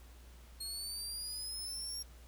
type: linear sweep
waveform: 25% pulse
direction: up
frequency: 4273 to 5588 Hz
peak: -35 dBFS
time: 0.6-2.03 s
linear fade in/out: 10 ms
effects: added 60 Hz sine -53 dBFS peak until 2.27 s + pink hiss -62 dBFS RMS until 2.27 s